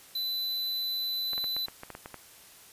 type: tone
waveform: square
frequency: 4004 Hz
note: B7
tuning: 23 cents sharp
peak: -30 dBFS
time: 0.15-1.66 s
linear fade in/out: 5 ms
type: clicks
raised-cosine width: 0.5 ms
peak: -25 dBFS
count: 10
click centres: 1.333 / 1.379 / 1.442 / 1.565 / 1.684 / 1.834 / 1.903 / 1.951 / 2.059 / 2.143 s
effects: white hiss -53 dBFS RMS until 2.72 s + resampled to 32000 Hz